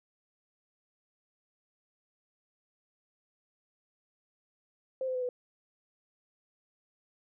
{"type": "tone with pitch steps", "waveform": "sine", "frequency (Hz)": [523.3, 514, 504.9, 495.9], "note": ["C5", "C5", "B4", "B4"], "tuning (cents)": [0, -31, 38, 7], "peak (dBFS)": -30, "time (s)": [5.01, 5.29], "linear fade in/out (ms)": 2, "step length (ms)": 70, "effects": []}